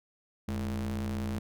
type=ring-modulated tone; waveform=square; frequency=61 Hz; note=B1; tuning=21 cents flat; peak=-29 dBFS; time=0.48-1.39 s; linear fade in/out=5 ms; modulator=150 Hz; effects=none